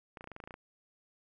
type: clicks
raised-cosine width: 0.5 ms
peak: -30 dBFS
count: 11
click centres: 0.172 / 0.209 / 0.242 / 0.274 / 0.317 / 0.364 / 0.402 / 0.439 / 0.475 / 0.508 / 0.541 s
effects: none